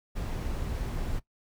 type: noise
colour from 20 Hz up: brown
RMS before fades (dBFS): -32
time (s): 0.15-1.2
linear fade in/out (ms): 20
effects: noise-tail reverb RT60 0.1 s tail -18 dB re dry